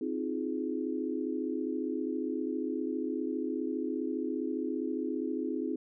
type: chord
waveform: sine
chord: F minor seventh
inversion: second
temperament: just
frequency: 261.9 / 314.3 / 349.2 / 419.1 Hz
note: C4 / Eb4 / F4 / Ab4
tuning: +2 / +18 / 0 / +16 cents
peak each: -35 / -35 / -38 / -38 dBFS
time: 0.01-5.76 s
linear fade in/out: 5 ms
effects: none